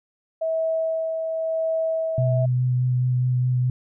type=tone with tremolo; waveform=sine; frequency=647 Hz; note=E5; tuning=32 cents flat; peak=-20 dBFS; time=0.41-2.46 s; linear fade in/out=10 ms; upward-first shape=sine; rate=0.92 Hz; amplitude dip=35%
type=tone with vibrato; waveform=sine; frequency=125.8 Hz; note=B2; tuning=32 cents sharp; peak=-18 dBFS; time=2.18-3.7 s; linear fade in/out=2 ms; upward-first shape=sine; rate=4.8 Hz; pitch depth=12 cents each way
effects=none